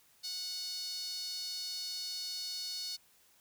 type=tone with high-pass filter; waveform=sawtooth; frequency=735 Hz; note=F#5; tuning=12 cents flat; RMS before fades=-40 dBFS; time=0.23-2.97 s; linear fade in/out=20 ms; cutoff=4500 Hz; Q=6.6; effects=white hiss -66 dBFS RMS until 3.4 s